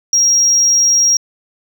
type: tone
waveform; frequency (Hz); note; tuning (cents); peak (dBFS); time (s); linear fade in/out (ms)
sine; 5630; F8; +13; -7; 0.13-1.17; 2
effects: tanh soft clip ceiling -5 dBFS